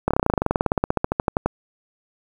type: slowing click train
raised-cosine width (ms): 1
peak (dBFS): -4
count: 27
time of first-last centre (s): 0.08-1.46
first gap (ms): 27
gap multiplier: 1.05
effects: 7-bit